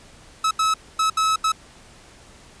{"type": "tone bursts at uneven times", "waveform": "45% pulse", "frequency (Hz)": 1293, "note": "E6", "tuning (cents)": -34, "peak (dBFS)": -17, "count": 5, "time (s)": [[0.44, 0.51], [0.59, 0.74], [0.99, 1.1], [1.17, 1.36], [1.44, 1.52]], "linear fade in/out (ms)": 5, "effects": ["pink hiss -48 dBFS RMS until 2.6 s", "resampled to 22050 Hz"]}